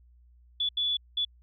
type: tone bursts at uneven times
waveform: sine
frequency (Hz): 3439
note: A7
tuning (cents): -40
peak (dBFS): -25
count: 3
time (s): 0.6-0.69 / 0.77-0.97 / 1.17-1.25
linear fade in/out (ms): 5
effects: added 60 Hz sine -55 dBFS peak until 1.42 s